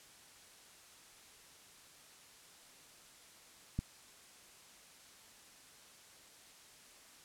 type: click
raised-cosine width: 5 ms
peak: -22 dBFS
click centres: 3.79 s
effects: white hiss -59 dBFS RMS until 7.24 s + low-pass 10000 Hz 12 dB/octave